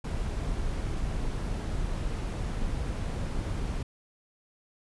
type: noise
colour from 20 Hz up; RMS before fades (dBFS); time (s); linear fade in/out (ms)
brown; -31; 0.04-3.83; 5
effects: resampled to 24000 Hz